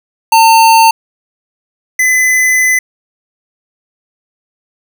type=tone pair in turn; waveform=square; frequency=900 / 2017 Hz; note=A5 / B6; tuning=+39 / +36 cents; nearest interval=octave + major second; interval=1397 cents; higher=second; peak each=-4 / -8 dBFS; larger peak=first; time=0.32-0.91 / 1.99-2.79 s; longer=second; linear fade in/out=5 ms; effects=none